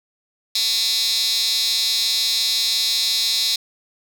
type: tone with high-pass filter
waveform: 15% pulse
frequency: 225.8 Hz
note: A3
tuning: 45 cents sharp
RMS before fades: -20 dBFS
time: 0.55-3.56 s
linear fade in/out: 5 ms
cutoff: 4300 Hz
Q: 7.1
effects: none